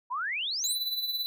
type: exponential sweep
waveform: sine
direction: up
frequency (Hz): 932.3 to 9950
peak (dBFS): -29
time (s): 0.1-0.76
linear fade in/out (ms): 20
type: tone with tremolo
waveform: square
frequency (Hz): 3984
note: B7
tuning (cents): +14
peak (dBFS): -27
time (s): 0.64-1.26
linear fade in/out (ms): 0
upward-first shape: triangle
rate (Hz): 18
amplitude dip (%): 65
effects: none